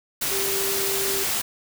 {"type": "tone in noise", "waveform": "sine", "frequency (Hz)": 392, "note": "G4", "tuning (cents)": 0, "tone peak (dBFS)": -28, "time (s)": [0.31, 1.24], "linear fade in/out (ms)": 10, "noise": "white", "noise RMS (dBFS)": -25, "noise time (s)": [0.21, 1.42], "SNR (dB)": -6, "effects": []}